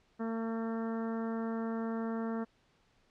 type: harmonic tone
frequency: 226.3 Hz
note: A3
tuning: 49 cents sharp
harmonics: 1 / 2 / 3 / 4 / 5 / 6 / 7 / 8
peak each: -34 / -40 / -45 / -48 / -49 / -49 / -54 / -55 dBFS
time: 0.19-2.45 s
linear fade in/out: 20 ms
effects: pink hiss -70 dBFS RMS until 3.1 s + low-pass 5000 Hz 12 dB/octave

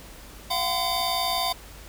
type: tone cluster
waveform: square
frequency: 689 / 749 / 1023 / 3620 / 4648 Hz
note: F5 / F#5 / C6 / A7 / D8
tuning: -24 / +21 / -39 / +48 / -19 cents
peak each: -31 dBFS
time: 0.5-1.53 s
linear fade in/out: 10 ms
effects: added 51 Hz sine -46 dBFS peak until 1.88 s + pink hiss -46 dBFS RMS until 1.88 s

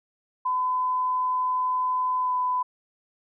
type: tone with pitch glide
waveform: sine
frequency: 1011 to 1002.3 Hz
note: B5 to B5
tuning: +40 to +25 cents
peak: -22 dBFS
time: 0.45-2.63 s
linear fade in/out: 10 ms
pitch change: -15 cents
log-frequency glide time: 2.2-2.33 s
effects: none

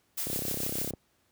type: noise with tremolo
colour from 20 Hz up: blue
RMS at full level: -32 dBFS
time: 0.17-0.91 s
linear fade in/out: 10 ms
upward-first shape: sine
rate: 6.8 Hz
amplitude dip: 40%
type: click train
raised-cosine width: 2 ms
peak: -22 dBFS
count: 23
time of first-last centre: 0.27-0.937 s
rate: 33 Hz
effects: pink hiss -70 dBFS RMS until 1.31 s + high-pass 80 Hz 12 dB/octave

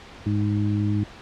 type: harmonic tone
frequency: 103.83 Hz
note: G#2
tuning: in tune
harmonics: 1 / 2 / 3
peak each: -22 / -26 / -27 dBFS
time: 0.26-1.04 s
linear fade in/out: 5 ms
effects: pink hiss -43 dBFS RMS until 1.21 s + low-pass 4000 Hz 12 dB/octave

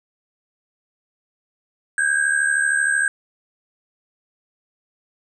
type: tone cluster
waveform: sine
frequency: 1551 / 1624 / 8360 Hz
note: G6 / G#6 / C9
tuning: -19 / -39 / -2 cents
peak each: -22 / -18 / -27 dBFS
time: 1.98-3.08 s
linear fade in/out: 2 ms
effects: none

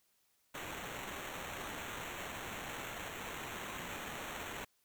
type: noise with sample-and-hold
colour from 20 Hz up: white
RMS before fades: -44 dBFS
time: 0.54-4.65 s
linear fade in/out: 10 ms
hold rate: 4900 Hz
effects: white hiss -75 dBFS RMS until 4.84 s

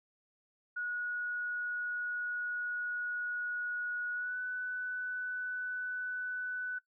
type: tone with pitch glide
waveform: sine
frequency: 1457 to 1494.5 Hz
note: F#6 to F#6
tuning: -27 to +17 cents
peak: -34 dBFS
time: 0.76-6.79 s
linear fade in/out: 10 ms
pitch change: +44 cents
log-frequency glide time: 4.13-4.38 s
effects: noise-tail reverb RT60 0.1 s tail -19 dB re dry

